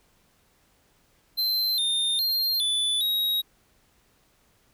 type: tone with pitch steps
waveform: square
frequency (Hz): 4103 / 3635 / 4197 / 3481 / 3804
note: C8 / A#7 / C8 / A7 / A#7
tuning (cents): -35 / -44 / +5 / -19 / +34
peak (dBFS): -23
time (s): 1.37-3.42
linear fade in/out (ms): 20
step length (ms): 410
effects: pink hiss -64 dBFS RMS until 4.73 s